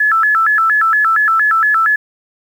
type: tone with vibrato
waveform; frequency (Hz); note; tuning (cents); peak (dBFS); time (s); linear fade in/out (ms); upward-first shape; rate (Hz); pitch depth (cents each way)
sine; 1505; F#6; +29; -9; 0-1.96; 5; square; 4.3; 220
effects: 7-bit